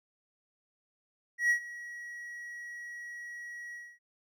triangle tone with ADSR envelope, 1914 Hz, A#6, 45 cents sharp, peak -20 dBFS, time 1.38-3.99 s, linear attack 120 ms, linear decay 92 ms, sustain -19 dB, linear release 250 ms, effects none

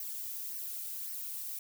violet noise with flanger, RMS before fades -40 dBFS, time 0-1.59 s, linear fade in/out 2 ms, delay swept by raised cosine 0.27 to 1.87 ms, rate 1.8 Hz, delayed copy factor -0.5, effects none

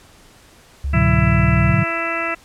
sine tone with pitch glide, 69.4 to 66.19 Hz, C#2 to C2, +3 to +21 cents, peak -19 dBFS, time 0.84-1.73 s, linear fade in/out 5 ms, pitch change -82 cents, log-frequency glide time 0.96-1.41 s
harmonic tone, 332.9 Hz, E4, 17 cents sharp, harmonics 1 / 2 / 3 / 4 / 5 / 6 / 7 / 8, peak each -30 / -27 / -33 / -25 / -31 / -26 / -32 / -26 dBFS, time 0.93-2.35 s, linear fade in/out 10 ms
sine chord, G# half-diminished seventh, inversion none, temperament equal, 103.83 / 123.47 / 146.83 / 185 Hz, G#2 / B2 / D3 / F#3, 0 / 0 / 0 / 0 cents, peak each -19 dBFS, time 0.93-1.84 s, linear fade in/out 10 ms
effects pink hiss -48 dBFS RMS until 2.44 s + low-pass 11000 Hz 12 dB/octave

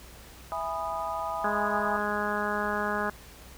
sine chord, E major seventh, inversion none, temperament just, 659.3 / 824.1 / 988.9 / 1236.1 Hz, E5 / G#5 / B5 / D#6, 0 / -14 / +2 / -12 cents, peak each -35 dBFS, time 0.52-1.97 s, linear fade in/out 0 ms
harmonic tone, 207.7 Hz, G#3, in tune, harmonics 1 / 2 / 3 / 4 / 5 / 6 / 7 / 8, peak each -35 / -35 / -35 / -35 / -35 / -35 / -35 / -35 dBFS, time 1.44-3.1 s, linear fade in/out 5 ms
effects added 60 Hz sine -50 dBFS peak until 3.57 s + pink hiss -50 dBFS RMS until 3.57 s

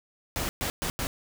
pink noise bursts at uneven times, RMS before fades -30 dBFS, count 4, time 0.36-0.49 / 0.61-0.7 / 0.82-0.9 / 0.99-1.07 s, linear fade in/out 0 ms, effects none

